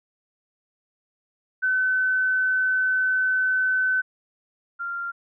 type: tone pair in turn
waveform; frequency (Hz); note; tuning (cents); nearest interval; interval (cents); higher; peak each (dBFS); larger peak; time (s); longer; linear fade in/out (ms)
sine; 1517 / 1388.9; F#6 / F6; +43 / -10; major second; 153; first; -19 / -27; first; 1.62-4.02 / 4.79-5.12; first; 20
effects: none